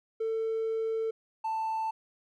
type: tone pair in turn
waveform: triangle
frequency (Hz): 446.7 / 885.7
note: A4 / A5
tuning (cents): +26 / +11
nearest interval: octave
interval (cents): 1185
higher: second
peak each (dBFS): -25 / -26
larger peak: first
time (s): 0.2-1.11 / 1.44-1.91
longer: first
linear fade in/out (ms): 10
effects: tanh soft clip ceiling -24 dBFS